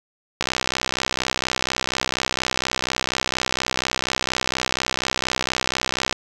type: click train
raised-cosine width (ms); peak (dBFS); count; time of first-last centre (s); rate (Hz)
0.2; -3; 368; 0.41-6.127; 64.2
effects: none